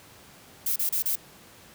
violet noise bursts, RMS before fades -26 dBFS, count 4, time 0.66-1.156 s, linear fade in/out 5 ms, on 100 ms, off 32 ms, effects pink hiss -51 dBFS RMS until 1.74 s + high-pass 80 Hz 12 dB/octave

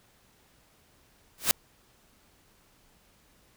white noise with exponential growth, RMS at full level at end -18 dBFS, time 1.38-1.51 s, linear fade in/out 0 ms, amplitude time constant 28 ms, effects pink hiss -63 dBFS RMS until 3.56 s

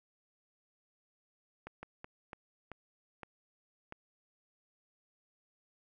slowing click train, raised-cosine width 0.5 ms, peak -29 dBFS, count 7, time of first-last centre 1.67-3.924 s, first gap 160 ms, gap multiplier 1.34, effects none

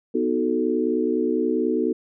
sine chord, B dominant seventh, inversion none, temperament equal, 246.9 / 311.1 / 370 / 440 Hz, B3 / D#4 / F#4 / A4, 0 / 0 / 0 / 0 cents, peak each -25 dBFS, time 0.14-1.93 s, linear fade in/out 10 ms, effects none

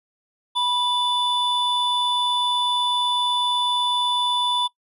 triangle tone pair together, 980 / 3492 Hz, B5 / A7, -14 / -14 cents, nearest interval octave + minor seventh, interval 2200 cents, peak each -21 / -20 dBFS, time 0.55-4.68 s, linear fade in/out 20 ms, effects noise-tail reverb RT60 0.1 s tail -20 dB re dry + resampled to 32000 Hz

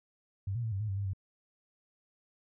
sine tone with pitch steps, 97.7 / 119.2 / 111.9 / 97.2 / 107.9 / 97 / 100.2 / 95.8 Hz, G2 / A#2 / A2 / G2 / A2 / G2 / G2 / G2, -5 / +39 / +30 / -14 / -33 / -18 / +38 / -39 cents, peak -31 dBFS, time 0.47-1.134 s, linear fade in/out 5 ms, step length 83 ms, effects none

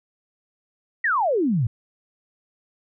sine exponential sweep, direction down, 1975.5 to 103.83 Hz, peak -18 dBFS, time 1.04-1.67 s, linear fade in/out 5 ms, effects none

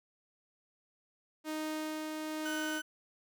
sawtooth tone with tremolo, 310.4 Hz, D#4, 4 cents flat, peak -31 dBFS, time 1.44-2.82 s, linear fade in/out 50 ms, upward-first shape sine, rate 1.1 Hz, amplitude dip 25%
35% pulse tone, 1507 Hz, F#6, 31 cents sharp, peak -36 dBFS, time 2.45-2.82 s, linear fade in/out 10 ms
effects none

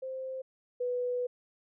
sine tone pair in turn, 523.3 / 493.6 Hz, C5 / B4, 0 / -1 cents, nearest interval minor second, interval 101 cents, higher first, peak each -35 / -29 dBFS, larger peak second, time 0.02-0.42 / 0.8-1.27 s, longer second, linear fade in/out 10 ms, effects none

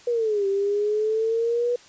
sine exponential two-way sweep, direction down then up, 489.1 to 390.4 to 489.1 Hz, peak -20 dBFS, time 0.07-1.76 s, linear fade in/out 5 ms, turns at 0.47 s, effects white hiss -50 dBFS RMS until 1.88 s + resampled to 16000 Hz

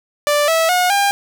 sawtooth tone with pitch steps, 587.3 / 651.7 / 723.1 / 802.3 Hz, D5 / E5 / F#5 / G5, 0 / -20 / -40 / +40 cents, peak -9 dBFS, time 0.27-1.11 s, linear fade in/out 0 ms, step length 210 ms, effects none

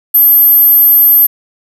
sine tone, 12910 Hz, G9, 50 cents sharp, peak -3 dBFS, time 0.14-1.27 s, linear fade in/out 10 ms, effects 7-bit

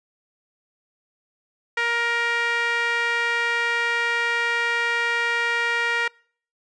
sawtooth tone with band-pass filter, 470 Hz, A#4, 14 cents sharp, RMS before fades -23 dBFS, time 1.77-6.08 s, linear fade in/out 5 ms, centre 1900 Hz, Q 2.5, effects noise-tail reverb RT60 0.5 s tail -26 dB re dry + resampled to 22050 Hz

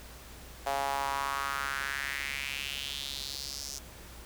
sawtooth tone with high-pass filter sweep, 138.59 Hz, C#3, in tune, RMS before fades -35 dBFS, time 0.66-3.79 s, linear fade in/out 10 ms, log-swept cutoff 700 to 5900 Hz, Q 3.6, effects added 60 Hz sine -50 dBFS peak until 4.25 s + pink hiss -50 dBFS RMS until 4.25 s

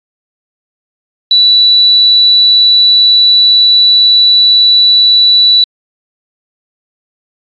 sine tone, 3951 Hz, B7, in tune, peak -3 dBFS, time 1.31-5.64 s, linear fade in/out 2 ms, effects AAC 48 kbps

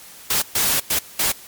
white noise bursts at uneven times, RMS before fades -19 dBFS, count 4, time 0.3-0.42 / 0.55-0.8 / 0.9-0.99 / 1.19-1.32 s, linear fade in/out 5 ms, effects white hiss -42 dBFS RMS until 1.47 s + MP3 96 kbps

